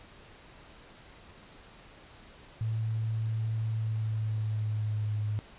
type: tone with pitch glide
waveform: sine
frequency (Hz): 111 to 105.68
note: A2 to G#2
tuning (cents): +16 to +31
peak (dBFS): -28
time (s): 2.61-5.39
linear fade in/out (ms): 0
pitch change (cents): -85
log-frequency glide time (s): 3.61-5.2
effects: pink hiss -53 dBFS RMS until 5.58 s + resampled to 8000 Hz